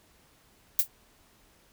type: noise with exponential decay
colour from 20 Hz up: violet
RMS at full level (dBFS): -17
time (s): 0.79-0.88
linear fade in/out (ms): 1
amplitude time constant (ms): 18
effects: pink hiss -62 dBFS RMS until 1.72 s